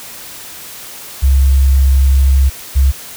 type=tone pair in turn; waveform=sine; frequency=67.3 / 67.3 Hz; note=C2 / C2; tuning=+49 / +49 cents; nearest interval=unison; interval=0 cents; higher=neither; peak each=-6 dBFS; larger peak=neither; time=1.22-2.5 / 2.75-2.92 s; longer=first; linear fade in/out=20 ms; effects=white hiss -31 dBFS RMS until 3.16 s